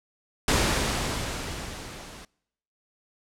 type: noise with level ramp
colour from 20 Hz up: pink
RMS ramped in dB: -21 to -44 dBFS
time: 0.48-2.25 s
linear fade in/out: 2 ms
effects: noise-tail reverb RT60 0.8 s tail -26 dB re dry + low-pass 9000 Hz 12 dB/octave